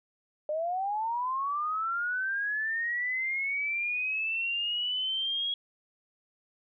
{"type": "linear sweep", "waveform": "sine", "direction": "up", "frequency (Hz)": [594, 3322], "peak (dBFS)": -28, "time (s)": [0.49, 5.54], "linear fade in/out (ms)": 2, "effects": []}